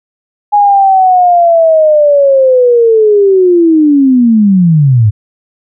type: linear sweep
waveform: sine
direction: down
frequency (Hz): 832 to 100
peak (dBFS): -3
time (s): 0.52-5.11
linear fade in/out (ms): 20
effects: none